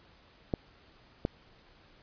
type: clicks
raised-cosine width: 2 ms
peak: -15 dBFS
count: 2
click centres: 0.538 / 1.251 s
effects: pink hiss -60 dBFS RMS until 2.02 s + resampled to 11025 Hz

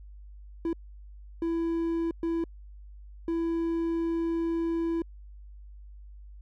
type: tone bursts at uneven times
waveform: triangle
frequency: 332.5 Hz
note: E4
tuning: 15 cents sharp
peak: -24 dBFS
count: 4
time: 0.65-0.73 / 1.42-2.11 / 2.23-2.44 / 3.28-5.02 s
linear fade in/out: 2 ms
effects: added 50 Hz sine -44 dBFS peak until 6.41 s

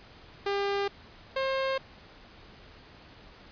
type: tone pair in turn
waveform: sawtooth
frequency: 400 / 533.9 Hz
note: G4 / C5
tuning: +35 / +35 cents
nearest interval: perfect fourth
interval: 500 cents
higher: second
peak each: -23 dBFS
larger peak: neither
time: 0.46-0.88 / 1.36-1.78 s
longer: neither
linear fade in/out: 5 ms
effects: pink hiss -52 dBFS RMS until 3.51 s + resampled to 11025 Hz

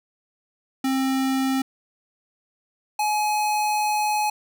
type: tone pair in turn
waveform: square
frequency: 265.4 / 844.2 Hz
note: C4 / G#5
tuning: +25 / +28 cents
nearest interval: octave + minor sixth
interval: 2003 cents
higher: second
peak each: -21 dBFS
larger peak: neither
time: 0.84-1.62 / 2.99-4.3 s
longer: second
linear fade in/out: 5 ms
effects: none

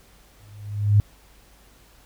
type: tone with exponential growth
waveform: sine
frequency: 103.3 Hz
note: G#2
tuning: 9 cents flat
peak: -10 dBFS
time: 0.4-1 s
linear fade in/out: 0 ms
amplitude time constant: 130 ms
effects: added 50 Hz sine -55 dBFS peak until 2.05 s + pink hiss -55 dBFS RMS until 2.05 s

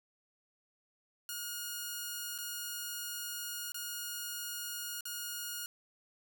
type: tone with dropouts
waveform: 5% pulse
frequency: 1434 Hz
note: F6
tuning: 45 cents sharp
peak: -27 dBFS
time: 1.29-5.66 s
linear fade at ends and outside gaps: 1 ms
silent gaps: 2.379-2.386 / 3.72-3.744 / 5.008-5.054 s
effects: none

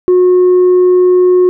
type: tone with tanh clipping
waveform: sine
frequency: 363.1 Hz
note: F#4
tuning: 33 cents flat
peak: -5 dBFS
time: 0.08-1.49 s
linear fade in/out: 0 ms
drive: 1 dB
effects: none

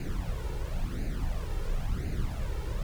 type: noise with flanger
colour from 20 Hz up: brown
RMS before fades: -31 dBFS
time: 0-2.83 s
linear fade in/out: 2 ms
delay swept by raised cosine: 0.44 to 2.24 ms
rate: 0.96 Hz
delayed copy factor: +0.7
effects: none

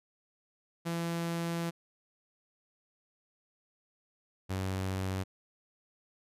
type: tone pair in turn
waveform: sawtooth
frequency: 168.6 / 94.73 Hz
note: E3 / F#2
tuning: +39 / +41 cents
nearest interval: minor seventh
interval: 998 cents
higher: first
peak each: -28 dBFS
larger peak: neither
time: 0.85-1.71 / 4.49-5.24 s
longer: first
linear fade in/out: 20 ms
effects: resampled to 32000 Hz

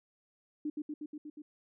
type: tone with echo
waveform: sine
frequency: 299.9 Hz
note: D4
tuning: 36 cents sharp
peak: -32 dBFS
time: 0.65-0.7 s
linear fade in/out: 5 ms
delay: 120 ms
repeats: 6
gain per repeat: -2 dB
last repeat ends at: 1.42 s
effects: none

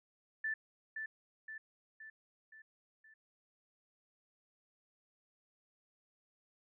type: tone with echo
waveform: sine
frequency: 1760 Hz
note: A6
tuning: in tune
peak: -34 dBFS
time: 0.44-0.54 s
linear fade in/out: 5 ms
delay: 520 ms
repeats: 5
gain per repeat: -5 dB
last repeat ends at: 3.14 s
effects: none

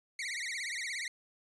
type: tone with vibrato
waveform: sawtooth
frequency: 2068 Hz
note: C7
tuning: 21 cents flat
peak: -32 dBFS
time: 0.19-1.08 s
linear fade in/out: 2 ms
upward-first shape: triangle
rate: 17 Hz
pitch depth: 220 cents each way
effects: resampled to 22050 Hz

